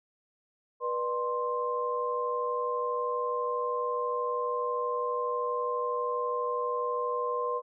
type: tone cluster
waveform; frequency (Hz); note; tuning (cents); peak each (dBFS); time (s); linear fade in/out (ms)
sine; 487.7 / 600 / 1049; B4 / D5 / C6; -22 / +37 / +4; -31 / -38 / -31; 0.8-7.62; 50
effects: none